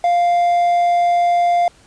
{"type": "tone with quantisation", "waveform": "triangle", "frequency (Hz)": 698.5, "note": "F5", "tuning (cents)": 0, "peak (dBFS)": -10, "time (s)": [0.04, 1.68], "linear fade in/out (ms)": 2, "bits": 6, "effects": ["pink hiss -50 dBFS RMS until 1.86 s", "resampled to 22050 Hz"]}